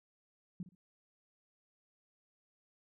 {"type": "tone with echo", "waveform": "sine", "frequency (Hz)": 179.8, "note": "F#3", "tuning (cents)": -49, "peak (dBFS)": -38, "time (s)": [0.6, 0.63], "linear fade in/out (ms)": 2, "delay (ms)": 60, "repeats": 2, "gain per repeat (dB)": -14, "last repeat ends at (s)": 0.75, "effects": []}